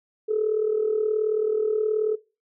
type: tone with amplitude modulation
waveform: sine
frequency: 431.4 Hz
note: A4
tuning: 34 cents flat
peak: -17 dBFS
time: 0.28-2.16 s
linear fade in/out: 20 ms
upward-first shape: sine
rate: 38.7 Hz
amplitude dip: 70%
effects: noise-tail reverb RT60 0.3 s tail -20 dB re dry + tanh soft clip ceiling -13 dBFS